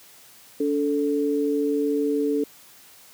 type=tone pair together; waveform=sine; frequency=286.6 / 439.7 Hz; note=D4 / A4; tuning=-42 / -1 cents; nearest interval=perfect fifth; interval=741 cents; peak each=-23 dBFS; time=0.6-2.44 s; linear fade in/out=5 ms; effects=white hiss -50 dBFS RMS until 3.13 s + high-pass 80 Hz 12 dB/octave